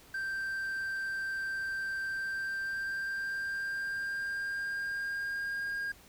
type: tone with pitch glide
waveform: triangle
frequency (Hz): 1568 to 1618.6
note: G6 to G#6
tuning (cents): 0 to -45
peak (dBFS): -31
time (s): 0.14-5.92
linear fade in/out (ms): 5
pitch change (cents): +55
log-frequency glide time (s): 2.11-5.68
effects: pink hiss -57 dBFS RMS until 6.08 s